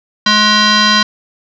sine tone with frequency modulation, 1480 Hz, F#6, in tune, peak -7 dBFS, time 0.26-1.03 s, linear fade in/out 5 ms, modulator 846 Hz, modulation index 4.1, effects none

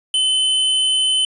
square tone, 3044 Hz, F#7, 48 cents sharp, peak -15 dBFS, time 0.14-1.25 s, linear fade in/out 2 ms, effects resampled to 24000 Hz

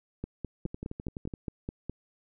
two click trains, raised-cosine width 3 ms, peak -21 / -24 dBFS, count 9 / 9, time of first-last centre 0.24-1.896 / 0.66-1.338 s, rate 4.83 / 11.8 Hz, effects none

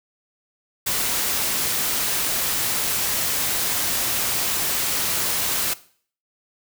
white noise, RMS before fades -23 dBFS, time 0.86-5.74 s, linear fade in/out 10 ms, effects noise-tail reverb RT60 0.5 s tail -18 dB re dry

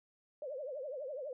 sine tone with vibrato, 554.4 Hz, C#5, in tune, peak -39 dBFS, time 0.42-1.33 s, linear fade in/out 2 ms, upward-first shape triangle, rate 12 Hz, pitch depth 220 cents each way, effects none

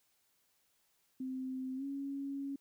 sine tone with pitch glide, 260 to 277.1 Hz, C4 to C#4, -11 to -1 cents, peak -37 dBFS, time 1.2-2.56 s, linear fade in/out 5 ms, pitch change +110 cents, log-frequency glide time 1.76-1.84 s, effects white hiss -75 dBFS RMS until 2.6 s

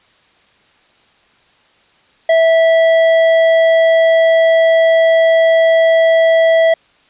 triangle tone with hard clipping, 655 Hz, E5, 11 cents flat, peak -9 dBFS, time 2.29-6.74 s, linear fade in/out 5 ms, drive 12 dB, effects white hiss -52 dBFS RMS until 7.09 s + resampled to 8000 Hz

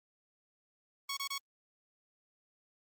10% pulse tone bursts, 1109 Hz, C#6, in tune, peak -27 dBFS, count 3, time 1.09-1.381 s, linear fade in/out 5 ms, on 79 ms, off 27 ms, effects Opus 24 kbps

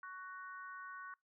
harmonic tone, 372 Hz, F#4, 9 cents sharp, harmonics 3 / 4 / 5, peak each -49 / -49 / -58 dBFS, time 0.03-1.14 s, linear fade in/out 2 ms, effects noise-tail reverb RT60 0.2 s tail -25 dB re dry

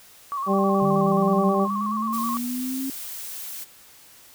sine tone with vibrato, 1108.7 Hz, C#6, in tune, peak -25 dBFS, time 0.32-2.37 s, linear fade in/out 0 ms, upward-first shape square, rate 9.4 Hz, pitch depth 54 cents each way
harmonic tone, 196 Hz, G3, in tune, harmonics 1 / 2 / 3 / 4, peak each -21 / -24 / -26 / -27 dBFS, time 0.46-1.68 s, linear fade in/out 50 ms
sine linear sweep, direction up, 148.7 to 270 Hz, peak -26 dBFS, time 0.82-2.9 s, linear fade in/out 2 ms
blue noise, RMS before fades -35 dBFS, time 2.12-3.65 s, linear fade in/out 20 ms
effects white hiss -50 dBFS RMS until 4.34 s

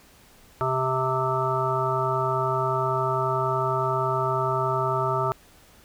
harmonic tone with a mistuned harmonic, 130.81 Hz, C3, in tune, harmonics 1 / 3 / 5 / 7 / 9 / 10, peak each -29 / -29 / -29 / -29 / -29 / -29 dBFS, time 0.61-5.32 s, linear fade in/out 0 ms, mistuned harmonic 7, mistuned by -16 cents, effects pink hiss -54 dBFS RMS until 5.84 s

